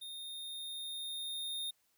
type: tone with level ramp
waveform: square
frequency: 3672 Hz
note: A#7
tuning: 27 cents flat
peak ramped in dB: -44 to -37 dBFS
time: 0.01-1.71 s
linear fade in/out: 10 ms
effects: white hiss -75 dBFS RMS until 1.97 s